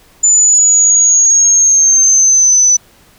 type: linear sweep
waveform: sine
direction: down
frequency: 7040 to 5980 Hz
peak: -5 dBFS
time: 0.23-2.77 s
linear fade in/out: 10 ms
effects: pink hiss -46 dBFS RMS until 3.18 s